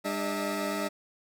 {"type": "tone cluster", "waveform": "20% pulse", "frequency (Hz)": [201.2, 299.3, 647], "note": ["G3", "D4", "E5"], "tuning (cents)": [45, 33, -32], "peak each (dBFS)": -29, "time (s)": [0.04, 0.89], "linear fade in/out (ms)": 20, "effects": []}